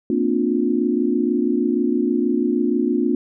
sine tone cluster, 231 / 257.3 / 295.1 / 354.8 Hz, A#3 / C4 / D4 / F4, -16 / -29 / +8 / +27 cents, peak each -22 dBFS, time 0.1-3.15 s, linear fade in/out 2 ms, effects none

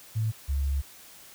sine tone pair in turn, 110 / 69.45 Hz, A2 / C#2, 0 / +4 cents, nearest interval minor sixth, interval 796 cents, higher first, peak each -24 dBFS, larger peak neither, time 0.15-0.32 / 0.48-0.82 s, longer second, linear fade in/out 20 ms, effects white hiss -50 dBFS RMS until 1.34 s

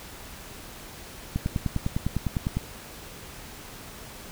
click train, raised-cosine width 5 ms, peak -13 dBFS, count 13, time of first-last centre 1.36-2.57 s, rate 9.92 Hz, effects pink hiss -43 dBFS RMS until 4.31 s

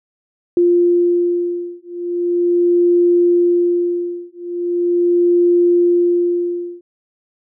sine beating tone pair, 349.2 / 349.6 Hz, F4 / F4, 0 / +2 cents, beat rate 0.4 Hz, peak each -15 dBFS, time 0.57-6.81 s, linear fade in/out 2 ms, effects none

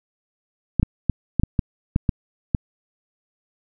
clicks, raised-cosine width 5 ms, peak -5 dBFS, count 9, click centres 0.797 / 0.83 / 1.097 / 1.397 / 1.435 / 1.592 / 1.961 / 2.092 / 2.548 s, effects none

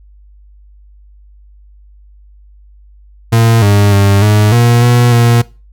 40% pulse tone with pitch steps, 114.5 / 101.8 / 99.7 / 105.4 / 119 / 121.1 / 118.3 Hz, A#2 / G#2 / G2 / G#2 / A#2 / B2 / A#2, -31 / -34 / +30 / +26 / +36 / -34 / +26 cents, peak -5 dBFS, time 3.32-5.42 s, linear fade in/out 10 ms, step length 300 ms, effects noise-tail reverb RT60 0.3 s tail -20 dB re dry + added 50 Hz sine -38 dBFS peak until 5.72 s

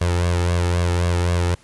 sawtooth tone with flanger, 87.31 Hz, F2, in tune, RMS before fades -19 dBFS, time 0.01-1.55 s, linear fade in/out 5 ms, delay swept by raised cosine 1.8 to 2.31 ms, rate 3.8 Hz, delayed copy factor +0.65, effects pink hiss -52 dBFS RMS until 1.63 s + resampled to 24000 Hz

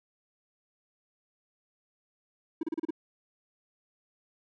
triangle tone bursts, 321.1 Hz, E4, 45 cents flat, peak -26 dBFS, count 6, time 2.61-2.907 s, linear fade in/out 5 ms, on 22 ms, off 33 ms, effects none

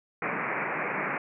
white band-pass noise, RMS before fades -31 dBFS, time 0.22-1.18 s, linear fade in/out 2 ms, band 130 to 2400 Hz, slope 96 dB/octave, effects none

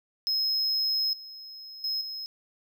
triangle tone with level steps, 5140 Hz, E8, 45 cents flat, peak -23 / -40 / -26 / -33 dBFS, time 0.27-2.26 s, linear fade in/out 0 ms, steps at 1.13 / 1.84 / 2.01 s, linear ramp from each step 2 ms, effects none

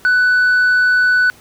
sine tone, 1491 Hz, F#6, 13 cents sharp, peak -7 dBFS, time 0.05-1.3 s, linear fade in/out 0 ms, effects tanh soft clip ceiling -9 dBFS + pink hiss -45 dBFS RMS until 1.4 s

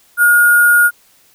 sine tone with sample-and-hold, 1432 Hz, F6, 43 cents sharp, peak -6 dBFS, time 0.17-0.91 s, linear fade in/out 50 ms, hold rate 11025 Hz, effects white hiss -51 dBFS RMS until 1.34 s

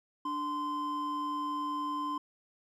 triangle tone pair together, 294.9 / 1036.1 Hz, D4 / C6, +7 / -17 cents, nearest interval octave + minor seventh, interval 2176 cents, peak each -36 / -31 dBFS, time 0.25-2.18 s, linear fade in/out 5 ms, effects none

